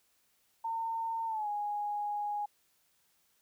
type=tone with pitch glide; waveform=sine; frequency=908 to 827.8 Hz; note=A#5 to G#5; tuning=-46 to -6 cents; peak=-32 dBFS; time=0.64-2.46 s; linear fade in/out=10 ms; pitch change=-160 cents; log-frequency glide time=1.27-1.48 s; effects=white hiss -72 dBFS RMS until 3.41 s